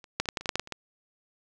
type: clicks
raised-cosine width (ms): 0.2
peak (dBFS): -30 / -8 / -21 / -10 / -12 / -24 / -15 / -7 / -11 / -12 / -27 / -16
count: 12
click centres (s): 0.042 / 0.2 / 0.257 / 0.288 / 0.372 / 0.41 / 0.458 / 0.492 / 0.556 / 0.596 / 0.674 / 0.723
effects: none